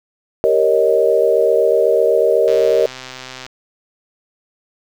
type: chord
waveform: sine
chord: Eb dominant seventh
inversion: first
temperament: equal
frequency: 392 / 466.2 / 554.4 / 622.3 Hz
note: G4 / Bb4 / Db5 / Eb5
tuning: 0 / 0 / 0 / 0 cents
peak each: -18 / -14 / -18 / -16 dBFS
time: 0.44-2.86 s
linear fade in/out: 0 ms
type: click train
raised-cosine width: 0.2 ms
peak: -14 dBFS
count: 128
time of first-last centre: 2.48-3.464 s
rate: 129 Hz
effects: 7-bit